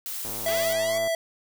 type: noise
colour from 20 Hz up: blue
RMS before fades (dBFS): -33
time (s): 0.06-0.73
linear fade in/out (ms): 0
type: click train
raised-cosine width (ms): 1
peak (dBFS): -26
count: 90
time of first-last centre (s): 0.25-1.074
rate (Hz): 108
type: tone with vibrato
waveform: square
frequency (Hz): 660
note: E5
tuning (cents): +2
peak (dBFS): -24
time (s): 0.46-1.15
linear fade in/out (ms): 2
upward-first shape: sine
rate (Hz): 2.3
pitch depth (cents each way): 12
type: linear sweep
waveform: 5% pulse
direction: up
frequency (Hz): 360.4 to 1153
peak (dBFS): -22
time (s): 0.48-0.98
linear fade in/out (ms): 2
effects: none